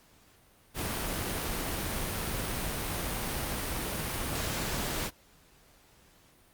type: noise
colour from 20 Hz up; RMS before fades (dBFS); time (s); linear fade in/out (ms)
pink; -33; 0.74-5.11; 50
effects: pink hiss -61 dBFS RMS until 6.53 s + Opus 48 kbps

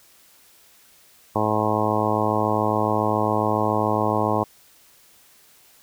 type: harmonic tone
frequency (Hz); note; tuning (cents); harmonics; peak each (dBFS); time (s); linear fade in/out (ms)
107.2; A2; -45; 1 / 2 / 3 / 4 / 5 / 6 / 7 / 8 / 9 / 10; -28 / -28 / -28 / -28 / -28 / -28 / -28 / -28 / -28 / -28; 1.35-4.44; 10
effects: white hiss -54 dBFS RMS until 5.82 s

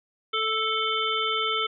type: harmonic tone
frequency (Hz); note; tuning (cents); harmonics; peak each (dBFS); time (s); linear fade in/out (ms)
440; A4; 0; 1 / 3 / 5 / 7 / 8; -32 / -27 / -32 / -29 / -32; 0.33-1.67; 10
effects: none

